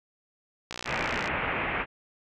click train, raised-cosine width 0.2 ms, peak -17 dBFS, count 35, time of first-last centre 0.71-1.276 s, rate 60.1 Hz
white low-pass noise, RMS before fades -30 dBFS, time 0.85-1.86 s, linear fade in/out 50 ms, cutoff 2600 Hz, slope 48 dB/octave
effects none

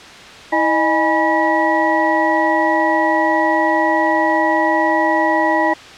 sine tone cluster, 323.3 / 617 / 831 / 976 / 1928 Hz, E4 / D#5 / G#5 / B5 / B6, -34 / -15 / +1 / -21 / -42 cents, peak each -19 dBFS, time 0.52-5.74 s, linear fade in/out 10 ms, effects white hiss -36 dBFS RMS until 5.97 s + low-pass 4000 Hz 12 dB/octave

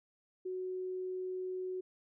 sine tone, 370 Hz, F#4, in tune, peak -36 dBFS, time 0.45-1.81 s, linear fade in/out 10 ms, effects none

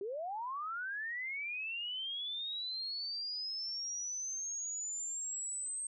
sine linear sweep, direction up, 374.7 to 8372 Hz, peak -37 dBFS, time 0.01-5.87 s, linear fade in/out 2 ms, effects none

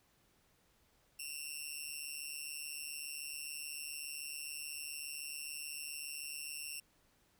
10% pulse tone with amplitude modulation, 2719 Hz, F7, 47 cents flat, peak -30 dBFS, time 1.19-6.8 s, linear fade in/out 5 ms, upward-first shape sine, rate 147 Hz, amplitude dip 80%, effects pink hiss -72 dBFS RMS until 7.39 s

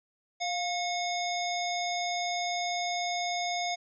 harmonic tone with a mistuned harmonic, 726 Hz, F#5, 33 cents flat, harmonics 1 / 3 / 5 / 7 / 9, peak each -31 / -36 / -38 / -39 / -41 dBFS, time 0.4-3.76 s, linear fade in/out 20 ms, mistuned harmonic 1, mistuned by -57 cents, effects none

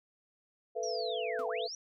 sine chord, A suspended second, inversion none, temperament equal with one note detuned, 440 / 493.9 / 676.2 Hz, A4 / B4 / E5, 0 / 0 / +44 cents, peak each -37 dBFS, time 0.75-1.68 s, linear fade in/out 20 ms
sine linear two-way sweep, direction down then up, 5920 to 707 to 5920 Hz, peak -39 dBFS, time 0.83-1.75 s, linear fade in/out 2 ms, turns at 1.48 s
sawtooth tone with exponential decay, 260 Hz, C4, 11 cents flat, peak -39 dBFS, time 1.39-1.51 s, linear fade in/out 2 ms, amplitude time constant 26 ms
effects none

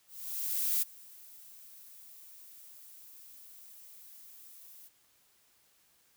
violet noise with ADSR envelope, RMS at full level -29 dBFS, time 0.07-4.9 s, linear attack 750 ms, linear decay 18 ms, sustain -24 dB, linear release 41 ms, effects white hiss -68 dBFS RMS until 6.16 s

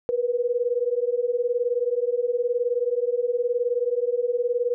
sine beating tone pair, 475.4 / 494.4 Hz, A#4 / B4, +34 / +2 cents, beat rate 19 Hz, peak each -24 dBFS, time 0.09-4.74 s, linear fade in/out 0 ms, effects none

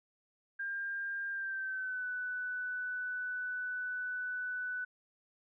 sine tone with pitch glide, 1600 to 1492.9 Hz, G6 to F#6, +35 to +15 cents, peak -35 dBFS, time 0.59-4.85 s, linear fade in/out 10 ms, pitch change -120 cents, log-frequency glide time 1.3-2.06 s, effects none

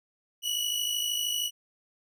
sawtooth tone pair together, 2907 / 2960 Hz, F#7 / F#7, -31 / 0 cents, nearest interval unison, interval 31 cents, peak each -28 / -27 dBFS, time 0.42-1.51 s, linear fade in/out 50 ms, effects none

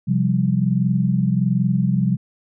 sine chord, C suspended fourth, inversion none, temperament equal, 130.81 / 174.61 / 196 Hz, C3 / F3 / G3, 0 / 0 / 0 cents, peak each -20 dBFS, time 0.07-2.17 s, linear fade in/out 20 ms, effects none

